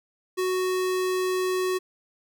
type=tone; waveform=square; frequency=370 Hz; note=F#4; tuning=in tune; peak=-24 dBFS; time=0.37-1.79 s; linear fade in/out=20 ms; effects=none